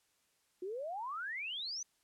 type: exponential sweep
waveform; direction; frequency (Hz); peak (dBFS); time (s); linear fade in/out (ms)
sine; up; 350.9 to 6240; -38; 0.62-1.83; 5
effects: white hiss -75 dBFS RMS until 2.03 s + low-pass 11000 Hz 12 dB/octave